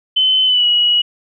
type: tone with pitch glide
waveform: sine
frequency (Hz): 3049 to 2915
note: G7 to F#7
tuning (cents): -49 to -26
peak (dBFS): -10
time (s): 0.16-1.02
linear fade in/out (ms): 10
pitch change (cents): -77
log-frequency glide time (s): 0.45-0.66
effects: none